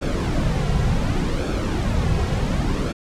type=noise with flanger; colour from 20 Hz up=brown; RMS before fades=-21 dBFS; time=0.01-2.93 s; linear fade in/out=20 ms; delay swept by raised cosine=1 to 3.4 ms; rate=0.68 Hz; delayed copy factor=-0.55; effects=low-pass 8000 Hz 12 dB/octave